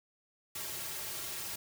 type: noise with comb filter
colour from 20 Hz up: white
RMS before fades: -40 dBFS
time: 0.55-1.56 s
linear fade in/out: 5 ms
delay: 4 ms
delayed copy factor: -0.65
effects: none

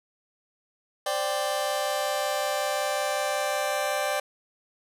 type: chord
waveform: sawtooth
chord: C suspended second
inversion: none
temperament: just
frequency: 523.3 / 588.7 / 784.9 Hz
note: C5 / D5 / G5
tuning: 0 / +4 / +2 cents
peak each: -29 / -24 / -26 dBFS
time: 1.06-4.2 s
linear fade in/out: 5 ms
effects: resampled to 32000 Hz + 8-bit

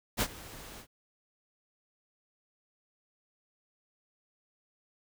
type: noise with ADSR envelope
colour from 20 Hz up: pink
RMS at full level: -27 dBFS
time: 0.17-0.87 s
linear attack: 40 ms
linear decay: 60 ms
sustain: -20 dB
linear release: 79 ms
effects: none

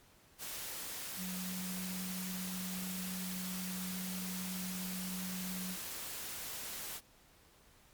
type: tone in noise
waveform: sine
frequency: 184.4 Hz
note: F#3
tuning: 6 cents flat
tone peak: -40 dBFS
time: 1.16-5.77 s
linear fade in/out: 50 ms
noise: white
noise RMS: -43 dBFS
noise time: 0.38-7.01 s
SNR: 0 dB
effects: pink hiss -64 dBFS RMS until 7.93 s + MP3 96 kbps

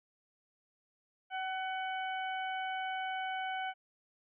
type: harmonic tone with a mistuned harmonic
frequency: 750 Hz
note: F#5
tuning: 23 cents sharp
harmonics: 1 / 2 / 3 / 4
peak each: -36 / -41 / -45 / -47 dBFS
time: 1.3-3.74 s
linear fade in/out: 50 ms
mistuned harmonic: 1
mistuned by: +15 cents
effects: none

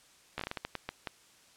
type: slowing click train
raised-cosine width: 0.3 ms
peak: -19 dBFS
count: 11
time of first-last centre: 0.38-1.072 s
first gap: 14 ms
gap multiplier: 1.33
effects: white hiss -61 dBFS RMS until 1.56 s + low-pass 9000 Hz 12 dB/octave

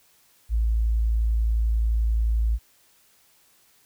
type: tone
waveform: sine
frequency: 55.7 Hz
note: A1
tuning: 22 cents sharp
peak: -19 dBFS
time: 0.49-2.59 s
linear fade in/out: 50 ms
effects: white hiss -60 dBFS RMS until 3.85 s

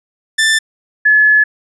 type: tone pair in turn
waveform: sawtooth / sine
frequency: 1771 / 1711.7 Hz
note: A6 / A6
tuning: +11 / -48 cents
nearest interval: minor second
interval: 59 cents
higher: first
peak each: -6 dBFS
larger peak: neither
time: 0.38-0.59 / 1.05-1.44 s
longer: second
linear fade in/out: 10 ms
effects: resampled to 24000 Hz

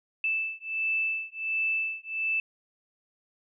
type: beating tone pair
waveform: sine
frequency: 2637 / 2638.4 Hz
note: E7 / E7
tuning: 0 / +1 cents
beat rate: 1.4 Hz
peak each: -30 dBFS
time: 0.24-2.4 s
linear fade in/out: 2 ms
effects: none

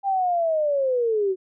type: linear sweep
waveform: sine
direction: down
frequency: 799 to 365.9 Hz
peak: -19 dBFS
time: 0.03-1.36 s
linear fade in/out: 50 ms
effects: none

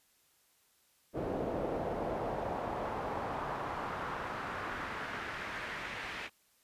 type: noise with band-pass filter sweep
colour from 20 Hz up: brown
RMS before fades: -38 dBFS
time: 1.13-6.3 s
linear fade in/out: 50 ms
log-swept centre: 490 to 2300 Hz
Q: 1.6
effects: white hiss -70 dBFS RMS until 6.63 s + resampled to 32000 Hz

